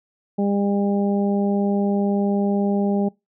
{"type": "harmonic tone", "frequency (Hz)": 201, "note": "G3", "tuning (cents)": 44, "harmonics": [1, 2, 3, 4], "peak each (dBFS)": [-19, -25, -29, -31], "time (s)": [0.38, 3.09], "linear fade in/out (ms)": 10, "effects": ["noise-tail reverb RT60 0.2 s tail -23 dB re dry"]}